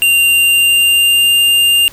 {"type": "tone with pitch glide", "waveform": "square", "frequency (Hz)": [2782, 2801], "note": ["F7", "F7"], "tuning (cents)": [-7, 4], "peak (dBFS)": -8, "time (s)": [0.02, 1.88], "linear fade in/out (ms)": 0, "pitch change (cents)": 11, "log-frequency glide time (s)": [0.29, 1.35], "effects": ["pink hiss -37 dBFS RMS until 1.92 s"]}